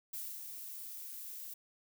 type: noise with ADSR envelope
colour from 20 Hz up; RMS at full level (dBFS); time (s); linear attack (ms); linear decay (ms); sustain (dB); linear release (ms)
violet; -41; 0.13-1.54; 8; 240; -5; 7
effects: none